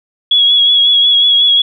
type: tone with vibrato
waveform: sine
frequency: 3348 Hz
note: G#7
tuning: 13 cents sharp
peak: -6 dBFS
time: 0.31-1.62 s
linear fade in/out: 5 ms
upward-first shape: triangle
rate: 5.5 Hz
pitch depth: 35 cents each way
effects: none